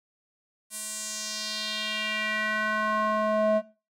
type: tone with band-pass filter sweep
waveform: square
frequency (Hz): 214.8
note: A3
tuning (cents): -41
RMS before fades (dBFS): -28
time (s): 0.7-3.62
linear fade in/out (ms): 50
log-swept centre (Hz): 10000 to 600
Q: 2.5
effects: noise-tail reverb RT60 0.3 s tail -17 dB re dry